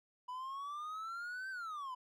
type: exponential two-way sweep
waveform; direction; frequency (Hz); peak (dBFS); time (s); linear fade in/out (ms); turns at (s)
triangle; up then down; 987.8 to 1568 to 987.8; -39; 0.28-1.95; 10; 1.5
effects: none